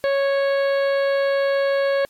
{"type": "harmonic tone", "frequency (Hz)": 553, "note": "C#5", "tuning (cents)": -4, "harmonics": [1, 2, 3, 4, 5, 6, 7, 8], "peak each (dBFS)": [-17, -31, -28, -35, -41, -40, -42, -39], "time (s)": [0.04, 2.05], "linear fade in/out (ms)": 0, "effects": ["white hiss -57 dBFS RMS until 2.09 s", "MP3 64 kbps"]}